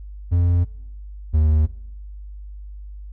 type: tone pair in turn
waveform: triangle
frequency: 87.3 / 77.12 Hz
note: F2 / D#2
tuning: 0 / -15 cents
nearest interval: major second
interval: 215 cents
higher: first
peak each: -12 / -11 dBFS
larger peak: second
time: 0.31-0.65 / 1.33-1.67 s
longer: neither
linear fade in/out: 20 ms
effects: noise-tail reverb RT60 1.0 s tail -23 dB re dry + added 50 Hz sine -33 dBFS peak until 3.12 s